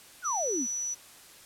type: exponential sweep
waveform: sine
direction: down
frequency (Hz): 1560 to 213.2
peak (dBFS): -29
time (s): 0.22-0.67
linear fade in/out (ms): 50
type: tone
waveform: sine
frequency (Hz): 5920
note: F#8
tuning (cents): 0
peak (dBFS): -30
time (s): 0.24-0.95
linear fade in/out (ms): 20
effects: white hiss -52 dBFS RMS until 1.45 s + low-pass 12000 Hz 12 dB/octave